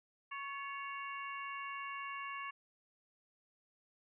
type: harmonic tone with a mistuned harmonic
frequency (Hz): 554.4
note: C#5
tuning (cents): 0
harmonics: 2 / 3 / 4 / 5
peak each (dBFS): -43 / -49 / -48 / -49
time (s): 0.31-2.51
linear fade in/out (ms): 10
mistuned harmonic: 3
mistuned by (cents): +51
effects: none